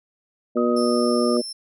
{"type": "harmonic tone", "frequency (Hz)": 120.5, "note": "B2", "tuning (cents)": -42, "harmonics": [2, 3, 4, 5], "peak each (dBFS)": [-21, -23, -24, -25], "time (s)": [0.55, 1.42], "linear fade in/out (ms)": 20}
{"type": "tone with pitch glide", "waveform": "sine", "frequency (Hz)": [1256, 1212.5], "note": ["D#6", "D#6"], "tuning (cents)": [16, -45], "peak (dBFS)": -28, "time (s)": [0.57, 1.37], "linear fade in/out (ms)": 2, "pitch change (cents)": -61, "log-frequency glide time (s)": [0.73, 1.2]}
{"type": "tone", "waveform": "35% pulse", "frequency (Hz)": 5340, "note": "E8", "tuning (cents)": 22, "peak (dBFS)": -28, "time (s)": [0.76, 1.53], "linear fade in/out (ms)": 10}
{"effects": []}